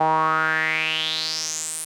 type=tone with band-pass filter sweep; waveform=sawtooth; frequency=158 Hz; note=D#3; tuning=27 cents sharp; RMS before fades=-23 dBFS; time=0-1.85 s; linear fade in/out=10 ms; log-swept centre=800 to 10000 Hz; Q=5.9; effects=none